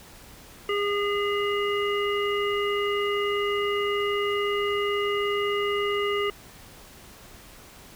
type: harmonic tone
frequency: 408.1 Hz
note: G#4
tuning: 30 cents flat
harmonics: 1 / 3 / 5 / 7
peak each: -25 / -30 / -32 / -33 dBFS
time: 0.69-6.3 s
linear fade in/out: 2 ms
effects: pink hiss -48 dBFS RMS until 7.95 s